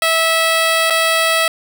10% pulse tone with dropouts, 652 Hz, E5, 19 cents flat, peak -4 dBFS, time 0.02-1.48 s, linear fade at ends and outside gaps 2 ms, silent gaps 0.9-0.905 s, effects none

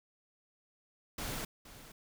pink noise with echo, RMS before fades -39 dBFS, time 1.18-1.45 s, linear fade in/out 5 ms, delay 470 ms, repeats 1, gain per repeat -14 dB, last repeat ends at 1.92 s, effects none

